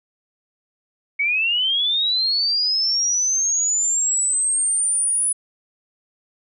sine linear sweep, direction up, 2217 to 9956 Hz, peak -17 dBFS, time 1.19-5.33 s, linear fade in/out 10 ms, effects none

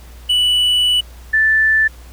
triangle / sine tone pair in turn, 2960 / 1760 Hz, F#7 / A6, 0 / 0 cents, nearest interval major sixth, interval 900 cents, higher first, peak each -10 dBFS, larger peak neither, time 0.29-1.01 / 1.33-1.88 s, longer first, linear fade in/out 10 ms, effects added 60 Hz sine -35 dBFS peak until 2.12 s + pink hiss -45 dBFS RMS until 2.12 s

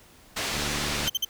white low-pass noise, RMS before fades -30 dBFS, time 0.36-1.09 s, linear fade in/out 10 ms, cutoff 5000 Hz, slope 12 dB/octave
click train, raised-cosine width 3 ms, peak -24 dBFS, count 40, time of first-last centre 0.54-1.074 s, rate 73 Hz
35% pulse tone bursts, 3106 Hz, G7, 17 cents flat, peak -21 dBFS, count 3, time 1.07-1.249 s, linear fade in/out 5 ms, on 27 ms, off 49 ms
effects pink hiss -54 dBFS RMS until 1.29 s

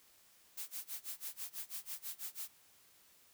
blue noise with tremolo, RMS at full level -42 dBFS, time 0.57-2.48 s, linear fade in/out 5 ms, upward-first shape sine, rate 6.1 Hz, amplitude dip 100%, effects white hiss -66 dBFS RMS until 3.33 s

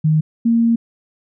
sine tone pair in turn, 155.56 / 231.2 Hz, D#3 / A#3, 0 / -14 cents, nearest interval perfect fifth, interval 686 cents, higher second, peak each -11 dBFS, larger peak neither, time 0.04-0.21 / 0.45-0.76 s, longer second, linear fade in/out 10 ms, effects none

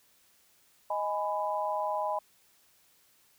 sine chord, G# minor, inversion second, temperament just, 623 / 830.6 / 996.7 Hz, D#5 / G#5 / B5, +2 / 0 / +16 cents, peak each -33 dBFS, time 0.9-2.19 s, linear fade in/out 5 ms, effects white hiss -65 dBFS RMS until 3.38 s

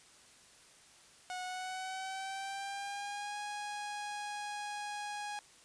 sawtooth tone with pitch glide, 733 to 827.5 Hz, F#5 to G#5, -16 to -6 cents, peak -35 dBFS, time 1.3-5.39 s, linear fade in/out 0 ms, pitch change +210 cents, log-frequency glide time 1.44-3.37 s, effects white hiss -60 dBFS RMS until 5.64 s + resampled to 22050 Hz

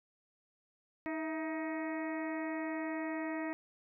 harmonic tone with a mistuned harmonic, 314.9 Hz, D#4, 21 cents sharp, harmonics 1 / 2 / 3 / 4 / 5 / 6 / 7 / 8, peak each -37 / -42 / -46 / -50 / -54 / -45 / -50 / -56 dBFS, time 1.06-3.53 s, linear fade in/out 0 ms, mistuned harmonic 2, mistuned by +56 cents, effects none

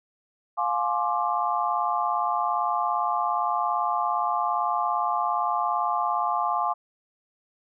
sine chord, D half-diminished seventh, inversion first, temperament just, 704.8 / 845.8 / 1057.2 / 1174.7 Hz, F5 / Ab5 / C6 / D6, +16 / +31 / +18 / 0 cents, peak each -28 dBFS, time 0.57-6.74 s, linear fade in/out 20 ms, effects none

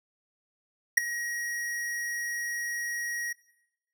square tone with ADSR envelope, 1895 Hz, A#6, 28 cents sharp, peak -14 dBFS, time 0.97-3.33 s, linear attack 9 ms, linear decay 5 ms, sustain -18 dB, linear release 9 ms, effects noise-tail reverb RT60 0.9 s tail -19 dB re dry

